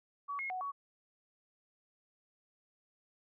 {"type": "tone with pitch steps", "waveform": "sine", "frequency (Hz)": [1134, 2159, 741, 1124], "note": ["C#6", "C#7", "F#5", "C#6"], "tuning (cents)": [39, -46, 2, 24], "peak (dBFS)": -36, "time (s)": [0.28, 0.72], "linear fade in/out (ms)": 20, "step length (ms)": 110, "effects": []}